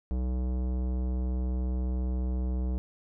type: tone with tanh clipping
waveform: sine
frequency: 62.8 Hz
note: B1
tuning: 30 cents sharp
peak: -29 dBFS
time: 0.11-2.78 s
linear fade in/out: 0 ms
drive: 17 dB
effects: none